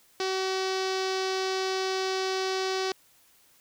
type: tone with low-pass filter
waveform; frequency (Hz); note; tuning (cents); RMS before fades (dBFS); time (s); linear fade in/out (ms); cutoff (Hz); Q
sawtooth; 378.9; F#4; +41; -29; 0.2-2.92; 2; 5000; 2.8
effects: white hiss -61 dBFS RMS until 3.6 s